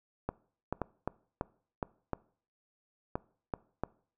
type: clicks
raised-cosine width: 1 ms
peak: -18 dBFS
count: 10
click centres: 0.29 / 0.726 / 0.817 / 1.076 / 1.411 / 1.828 / 2.133 / 3.155 / 3.538 / 3.836 s
effects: noise-tail reverb RT60 0.5 s tail -22 dB re dry